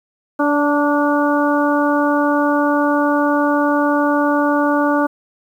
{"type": "harmonic tone with a mistuned harmonic", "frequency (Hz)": 290.5, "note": "D4", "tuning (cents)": -19, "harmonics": [1, 2, 3, 4, 5], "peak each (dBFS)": [-16, -19, -21, -22, -23], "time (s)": [0.39, 5.07], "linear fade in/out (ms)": 10, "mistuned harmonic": 3, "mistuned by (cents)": 23, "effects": ["8-bit"]}